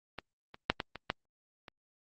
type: clicks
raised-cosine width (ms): 0.3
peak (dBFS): -22 / -30 / -7 / -16 / -24 / -13 / -30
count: 7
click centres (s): 0.187 / 0.544 / 0.7 / 0.802 / 0.957 / 1.101 / 1.682
effects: Opus 32 kbps